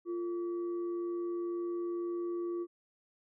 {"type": "tone with frequency modulation", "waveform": "sine", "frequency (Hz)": 347, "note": "F4", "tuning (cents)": -11, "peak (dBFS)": -33, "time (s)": [0.05, 2.67], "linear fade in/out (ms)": 50, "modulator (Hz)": 796, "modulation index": 0.24, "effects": []}